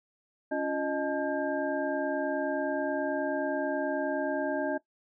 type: tone cluster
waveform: sine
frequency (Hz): 281.4 / 350.8 / 618 / 865 / 1601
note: C#4 / F4 / D#5 / A5 / G6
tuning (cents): +26 / +8 / -12 / -30 / +36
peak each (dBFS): -32 / -36 / -31 / -38 / -38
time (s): 0.51-4.78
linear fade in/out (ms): 10
effects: noise-tail reverb RT60 0.1 s tail -17 dB re dry